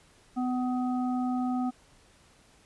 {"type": "harmonic tone", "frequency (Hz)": 251.2, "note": "B3", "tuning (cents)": 30, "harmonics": [1, 3, 5], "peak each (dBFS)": [-27, -34, -42], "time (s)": [0.36, 1.71], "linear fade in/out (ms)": 20, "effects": ["pink hiss -60 dBFS RMS until 2.65 s", "resampled to 24000 Hz"]}